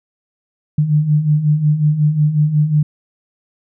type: beating tone pair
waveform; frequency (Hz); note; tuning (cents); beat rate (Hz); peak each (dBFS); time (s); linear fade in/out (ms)
sine; 146.9 / 152.4; D3 / D#3; +1 / -36; 5.5; -18 / -12; 0.78-2.83; 5
effects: none